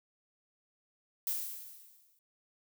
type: noise with exponential decay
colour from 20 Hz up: violet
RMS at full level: -32 dBFS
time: 1.27-2.19 s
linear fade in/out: 1 ms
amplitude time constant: 200 ms
effects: none